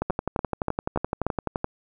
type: two click trains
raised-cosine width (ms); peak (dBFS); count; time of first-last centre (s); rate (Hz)
1; -10 / -11; 5 / 20; 0.1-1.266 / 0.02-1.644; 3.43 / 11.7
effects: none

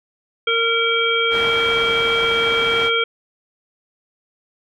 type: harmonic tone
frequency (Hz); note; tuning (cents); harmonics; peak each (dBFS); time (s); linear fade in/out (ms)
460.4; A#4; -22; 1 / 3 / 5 / 7; -21 / -21 / -21 / -21; 0.47-3.04; 5
type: low-pass noise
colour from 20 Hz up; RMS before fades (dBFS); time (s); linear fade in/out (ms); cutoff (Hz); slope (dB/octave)
white; -29; 1.3-2.91; 50; 1900; 12
effects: none

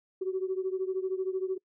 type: beating tone pair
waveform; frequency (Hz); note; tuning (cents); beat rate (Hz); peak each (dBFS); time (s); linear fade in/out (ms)
sine; 373 / 386; F#4 / G4; +14 / -27; 13; -30 / -33; 0.21-1.58; 10
effects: noise-tail reverb RT60 0.1 s tail -26 dB re dry + tanh soft clip ceiling -21 dBFS

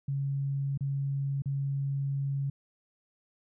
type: tone with dropouts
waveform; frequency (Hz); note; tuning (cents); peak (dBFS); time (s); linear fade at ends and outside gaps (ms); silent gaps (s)
sine; 138.59; C#3; 0; -28; 0.08-2.5; 5; 0.776-0.807 / 1.421-1.457
effects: none

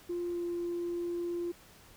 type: tone with pitch glide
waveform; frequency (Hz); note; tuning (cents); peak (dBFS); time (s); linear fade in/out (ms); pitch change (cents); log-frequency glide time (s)
sine; 349.2 to 346.4; F4 to F4; 0 to -14; -31; 0.09-1.52; 10; -14; 0.29-0.38
effects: tanh soft clip ceiling -28 dBFS + pink hiss -57 dBFS RMS until 1.96 s

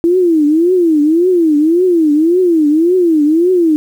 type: tone with vibrato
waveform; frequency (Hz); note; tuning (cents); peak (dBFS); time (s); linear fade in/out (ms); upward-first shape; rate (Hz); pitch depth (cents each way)
sine; 329.6; E4; 0; -7; 0.04-3.76; 0; triangle; 1.8; 230
effects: 7-bit

